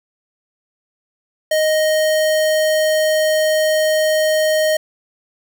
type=tone; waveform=square; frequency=622.3 Hz; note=D#5; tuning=in tune; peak=-14 dBFS; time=1.51-4.77 s; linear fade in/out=5 ms; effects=none